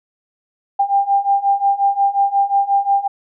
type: beating tone pair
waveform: sine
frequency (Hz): 793 / 798.6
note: G5 / G5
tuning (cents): +20 / +32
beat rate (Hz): 5.6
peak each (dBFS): -17 / -15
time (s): 0.79-3.08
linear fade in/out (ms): 10
effects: none